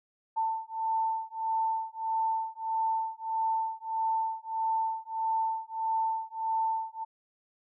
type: beating tone pair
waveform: sine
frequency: 891 / 892.6 Hz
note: A5 / A5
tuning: +22 / +25 cents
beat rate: 1.6 Hz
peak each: -31 / -31 dBFS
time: 0.36-7.05 s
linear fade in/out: 20 ms
effects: none